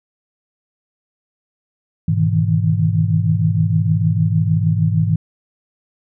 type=chord; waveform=sine; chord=E major seventh; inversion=first; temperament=equal with one note detuned; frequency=103.83 / 123.47 / 155.56 / 162.08 Hz; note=G#2 / B2 / D#3 / E3; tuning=0 / 0 / 0 / -29 cents; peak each=-17 / -23 / -20 / -17 dBFS; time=2.08-5.16 s; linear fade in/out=5 ms; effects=none